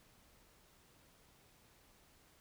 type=silence; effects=pink hiss -67 dBFS RMS until 2.4 s